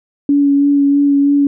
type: tone with vibrato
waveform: sine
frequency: 283 Hz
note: C#4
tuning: 36 cents sharp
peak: -8 dBFS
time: 0.29-1.47 s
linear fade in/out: 2 ms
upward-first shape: sine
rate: 3.1 Hz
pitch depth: 15 cents each way
effects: none